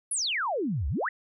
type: exponential two-way sweep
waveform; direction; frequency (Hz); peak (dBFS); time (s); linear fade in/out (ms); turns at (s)
sine; down then up; 11250 to 61.74 to 2055; -26; 0.11-1.09; 5; 0.88
effects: none